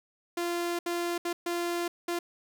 sawtooth tone bursts at uneven times, 345.7 Hz, F4, 18 cents flat, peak -25 dBFS, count 5, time 0.37-0.79 / 0.86-1.18 / 1.25-1.33 / 1.46-1.88 / 2.08-2.19 s, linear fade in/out 5 ms, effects none

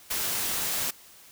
white noise, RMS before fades -29 dBFS, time 0.1-0.91 s, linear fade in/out 10 ms, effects white hiss -52 dBFS RMS until 1.31 s

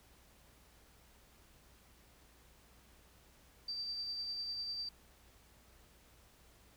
sine tone with tremolo, 4665 Hz, D8, 12 cents flat, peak -37 dBFS, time 3.68-4.89 s, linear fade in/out 5 ms, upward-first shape sine, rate 10 Hz, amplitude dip 30%, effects added 60 Hz sine -67 dBFS peak until 6.76 s + pink hiss -65 dBFS RMS until 6.76 s

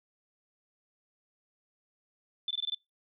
sine tone bursts, 3520 Hz, A7, in tune, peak -29 dBFS, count 6, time 2.48-2.747 s, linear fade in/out 2 ms, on 27 ms, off 21 ms, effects noise-tail reverb RT60 0.2 s tail -25 dB re dry

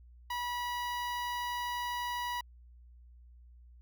sawtooth tone with notch filter, 972 Hz, B5, 28 cents flat, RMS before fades -36 dBFS, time 0.3-2.41 s, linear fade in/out 5 ms, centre 8000 Hz, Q 1, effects added 60 Hz sine -53 dBFS peak until 3.81 s

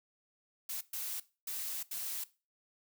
blue noise bursts at uneven times, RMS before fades -39 dBFS, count 4, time 0.69-0.81 / 0.93-1.2 / 1.47-1.83 / 1.91-2.24 s, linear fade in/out 5 ms, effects noise-tail reverb RT60 0.3 s tail -18 dB re dry

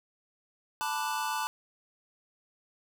square chord, B minor seventh, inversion third, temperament equal, 880 / 987.8 / 1174.7 / 1480 Hz, A5 / B5 / D6 / F#6, 0 / 0 / 0 / 0 cents, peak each -34 / -37 / -38 / -39 dBFS, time 0.81-1.47 s, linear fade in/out 0 ms, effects none

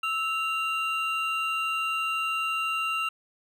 triangle tone pair together, 1310 / 2776 Hz, E6 / F7, -11 / -11 cents, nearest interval octave + minor second, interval 1300 cents, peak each -27 dBFS, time 0.03-3.09 s, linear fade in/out 5 ms, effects none

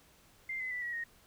sine tone with pitch steps, 2093 / 2033 / 1975.5 / 1919.3 / 1864.7 Hz, C7 / B6 / B6 / B6 / A#6, 0 / +50 / 0 / -50 / 0 cents, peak -35 dBFS, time 0.49-1.04 s, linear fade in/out 5 ms, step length 110 ms, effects pink hiss -63 dBFS RMS until 1.26 s

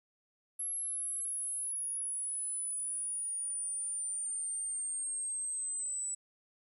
sine linear sweep, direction down, 11175 to 7902 Hz, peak -32 dBFS, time 0.59-6.15 s, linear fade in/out 10 ms, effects tanh soft clip ceiling -33 dBFS + 12-bit

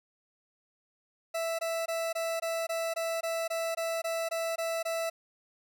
40% pulse tone bursts, 660 Hz, E5, 2 cents sharp, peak -29 dBFS, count 14, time 1.34-5.1 s, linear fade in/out 10 ms, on 250 ms, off 20 ms, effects none

